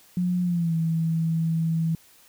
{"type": "tone with pitch glide", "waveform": "sine", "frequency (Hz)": [179, 163.2], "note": ["F3", "E3"], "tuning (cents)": [43, -17], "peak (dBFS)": -21, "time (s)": [0.17, 1.95], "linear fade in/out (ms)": 2, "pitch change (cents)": -160, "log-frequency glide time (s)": [0.43, 0.74], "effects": ["white hiss -55 dBFS RMS until 2.28 s"]}